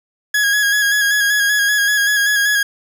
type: tone with vibrato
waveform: 40% pulse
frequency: 1661.2 Hz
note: G#6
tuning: in tune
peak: -12 dBFS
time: 0.34-2.63 s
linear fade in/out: 5 ms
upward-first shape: square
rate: 5.2 Hz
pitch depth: 26 cents each way
effects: 9-bit